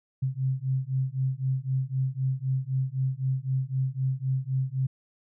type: beating tone pair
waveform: sine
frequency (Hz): 130 / 133.9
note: C3 / C3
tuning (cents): -11 / +40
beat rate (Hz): 3.9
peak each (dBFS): -28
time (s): 0.22-4.87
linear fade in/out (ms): 10
effects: none